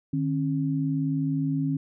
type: tone pair together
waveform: sine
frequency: 152.4 / 271.5 Hz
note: D#3 / C#4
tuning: -36 / -36 cents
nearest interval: minor seventh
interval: 1000 cents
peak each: -26 dBFS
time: 0.13-1.77 s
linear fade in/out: 5 ms
effects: none